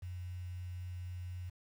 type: tone with quantisation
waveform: sine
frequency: 89.6 Hz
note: F2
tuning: 45 cents sharp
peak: -40 dBFS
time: 0.02-1.5 s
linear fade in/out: 10 ms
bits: 10
effects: none